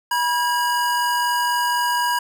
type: tone pair together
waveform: square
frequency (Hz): 969.8 / 1631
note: B5 / G#6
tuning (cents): -32 / -32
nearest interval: major sixth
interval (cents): 900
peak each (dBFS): -20 / -25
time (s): 0.11-2.19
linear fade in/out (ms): 5
effects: none